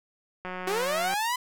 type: click train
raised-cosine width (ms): 0.5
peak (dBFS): -21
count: 127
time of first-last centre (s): 0.45-1.139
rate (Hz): 183
type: linear sweep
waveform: sawtooth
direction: up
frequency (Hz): 360.7 to 1015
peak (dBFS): -22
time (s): 0.67-1.36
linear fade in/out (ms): 5
effects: none